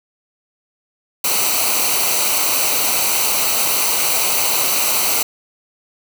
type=noise with comb filter; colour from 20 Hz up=white; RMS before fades=-17 dBFS; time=1.24-5.23 s; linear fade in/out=5 ms; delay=0.58 ms; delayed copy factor=-0.7; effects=none